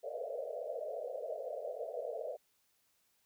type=band-pass noise; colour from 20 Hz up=white; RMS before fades=-41 dBFS; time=0.03-2.37 s; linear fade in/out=20 ms; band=450 to 670 Hz; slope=96 dB/octave; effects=white hiss -75 dBFS RMS until 3.25 s